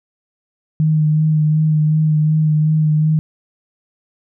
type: tone with vibrato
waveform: sine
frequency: 154.5 Hz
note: D#3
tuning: 12 cents flat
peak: -11 dBFS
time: 0.8-3.19 s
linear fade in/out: 0 ms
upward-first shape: sine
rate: 2.7 Hz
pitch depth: 21 cents each way
effects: none